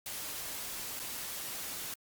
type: noise with dropouts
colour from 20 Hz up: white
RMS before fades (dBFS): -40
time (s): 0.06-1.94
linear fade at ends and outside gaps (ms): 2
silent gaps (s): 0.994-0.998
effects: Opus 48 kbps